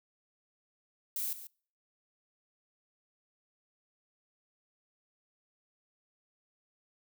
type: noise with echo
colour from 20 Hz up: violet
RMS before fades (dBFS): -35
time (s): 1.16-1.33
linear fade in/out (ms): 2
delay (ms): 140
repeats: 1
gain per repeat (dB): -12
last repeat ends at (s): 1.47
effects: noise-tail reverb RT60 0.5 s tail -26 dB re dry